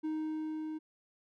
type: tone with level ramp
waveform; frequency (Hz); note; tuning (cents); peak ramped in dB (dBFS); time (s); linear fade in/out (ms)
triangle; 311.8; D#4; +4; -30 to -35; 0.03-0.79; 20
effects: none